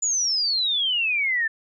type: exponential sweep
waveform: sine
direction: down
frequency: 7050 to 1754 Hz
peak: -20 dBFS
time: 0.02-1.48 s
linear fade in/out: 10 ms
effects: none